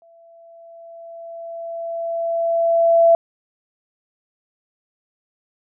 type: tone with exponential growth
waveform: sine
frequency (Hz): 670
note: E5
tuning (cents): +28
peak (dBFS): -8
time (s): 0.02-3.15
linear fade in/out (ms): 1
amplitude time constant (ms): 680
effects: none